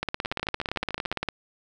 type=two click trains; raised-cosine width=0.3 ms; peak=-16 / -11 dBFS; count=13 / 23; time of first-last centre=0.25-1.126 / 0.03-1.287 s; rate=13.7 / 17.5 Hz; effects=none